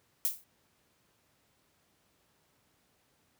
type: noise with exponential decay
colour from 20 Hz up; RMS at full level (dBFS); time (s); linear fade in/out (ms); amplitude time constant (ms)
violet; -26; 0.25-0.44; 0; 41
effects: pink hiss -71 dBFS RMS until 3.39 s + high-pass 80 Hz 12 dB/octave